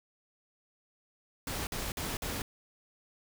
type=noise bursts; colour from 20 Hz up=pink; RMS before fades=-36 dBFS; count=4; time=1.47-2.42 s; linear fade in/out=2 ms; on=200 ms; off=50 ms; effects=none